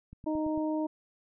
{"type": "click train", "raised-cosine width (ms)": 5, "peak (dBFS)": -34, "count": 5, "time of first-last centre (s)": [0.13, 0.576], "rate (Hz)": 8.96}
{"type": "harmonic tone", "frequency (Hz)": 310, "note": "D#4", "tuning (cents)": -6, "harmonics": [1, 2, 3], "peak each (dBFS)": [-29, -35, -39], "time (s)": [0.26, 0.87], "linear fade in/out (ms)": 10}
{"effects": []}